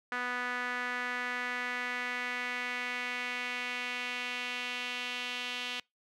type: tone with band-pass filter sweep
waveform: sawtooth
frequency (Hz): 246.9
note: B3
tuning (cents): 0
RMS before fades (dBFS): -36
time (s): 0.12-5.8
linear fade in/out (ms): 0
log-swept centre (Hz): 1600 to 3000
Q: 2.7
effects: noise-tail reverb RT60 0.2 s tail -26 dB re dry